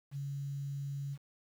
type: tone with quantisation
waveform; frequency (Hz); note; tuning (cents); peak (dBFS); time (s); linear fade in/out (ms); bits
sine; 140; C#3; +18; -36; 0.11-1.18; 50; 10
effects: none